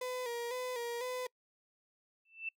35% pulse tone with vibrato, 488.1 Hz, B4, 20 cents flat, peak -35 dBFS, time 0.01-1.27 s, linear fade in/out 5 ms, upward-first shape square, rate 2 Hz, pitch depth 55 cents each way
sine tone with exponential growth, 2661 Hz, E7, 16 cents sharp, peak -33 dBFS, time 2.25-2.49 s, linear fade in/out 5 ms, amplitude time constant 51 ms
effects noise-tail reverb RT60 0.1 s tail -26 dB re dry

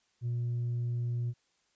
triangle tone with tanh clipping, 120 Hz, B2, 49 cents flat, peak -30 dBFS, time 0.21-1.34 s, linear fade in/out 50 ms, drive 6 dB, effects white hiss -73 dBFS RMS until 1.75 s + resampled to 16000 Hz

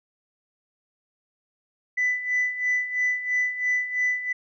sine tone with tremolo, 1993 Hz, B6, 15 cents sharp, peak -18 dBFS, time 1.97-4.33 s, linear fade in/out 10 ms, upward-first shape sine, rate 3 Hz, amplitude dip 75%, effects tanh soft clip ceiling -17 dBFS

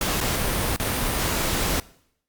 pink noise with dropouts, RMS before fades -24 dBFS, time 0.01-1.8 s, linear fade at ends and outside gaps 2 ms, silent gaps 0.205-0.21 / 0.763-0.798 s, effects noise-tail reverb RT60 0.7 s tail -21 dB re dry + Opus 48 kbps

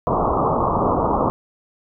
white low-pass noise, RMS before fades -19 dBFS, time 0.07-1.3 s, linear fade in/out 0 ms, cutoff 1200 Hz, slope 96 dB/octave, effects none

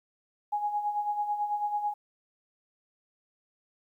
sine tone with tremolo, 830.6 Hz, G#5, in tune, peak -25 dBFS, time 0.52-1.94 s, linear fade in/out 10 ms, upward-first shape sine, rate 9.1 Hz, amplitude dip 60%, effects 11-bit

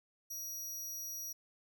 sawtooth tone, 5760 Hz, F#8, 47 cents flat, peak -38 dBFS, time 0.3-1.33 s, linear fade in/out 10 ms, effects none

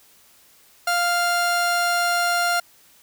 45% pulse tone pair together, 698.5 / 1397 Hz, F5 / F6, 0 / 0 cents, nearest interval octave, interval 1200 cents, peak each -22 dBFS, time 0.87-2.6 s, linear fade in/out 5 ms, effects white hiss -54 dBFS RMS until 3.02 s

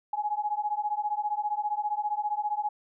sine beating tone pair, 830.6 / 845.6 Hz, G#5 / G#5, 0 / +31 cents, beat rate 15 Hz, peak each -30 dBFS, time 0.13-2.69 s, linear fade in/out 5 ms, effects none

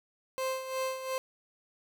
30% pulse tone with tremolo, 523.3 Hz, C5, in tune, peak -27 dBFS, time 0.38-1.18 s, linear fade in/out 0 ms, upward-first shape sine, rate 2.8 Hz, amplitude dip 65%, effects none

